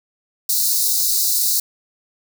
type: high-pass noise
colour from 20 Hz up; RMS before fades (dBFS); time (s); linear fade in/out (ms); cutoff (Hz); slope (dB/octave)
white; -18; 0.49-1.6; 5; 3900; 96
effects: none